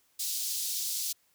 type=high-pass noise; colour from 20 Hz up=pink; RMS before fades=-33 dBFS; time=0.19-1.13 s; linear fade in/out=10 ms; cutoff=4200 Hz; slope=24 dB/octave; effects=white hiss -69 dBFS RMS until 1.34 s